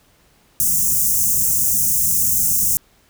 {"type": "band-stop noise", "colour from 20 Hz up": "white", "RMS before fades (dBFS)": -17, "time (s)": [0.6, 2.77], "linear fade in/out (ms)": 0, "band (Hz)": [220, 6100], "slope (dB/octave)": 48, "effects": ["pink hiss -56 dBFS RMS until 3.09 s"]}